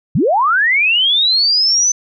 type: linear sweep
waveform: sine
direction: up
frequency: 105.6 to 6140 Hz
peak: -10 dBFS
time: 0.15-1.92 s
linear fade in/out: 5 ms
effects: none